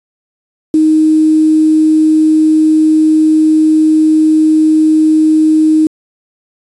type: tone with quantisation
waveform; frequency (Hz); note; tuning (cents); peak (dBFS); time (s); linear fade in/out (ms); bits
sine; 312.3; D#4; +7; -5; 0.74-5.87; 2; 5
effects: resampled to 24000 Hz